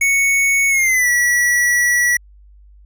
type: tone with pitch glide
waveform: square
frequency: 2217 to 1941.2 Hz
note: C#7 to B6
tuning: 0 to -30 cents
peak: -13 dBFS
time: 0.01-2.17 s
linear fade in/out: 5 ms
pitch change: -230 cents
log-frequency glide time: 0.69-1.09 s
effects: added 50 Hz sine -42 dBFS peak until 2.85 s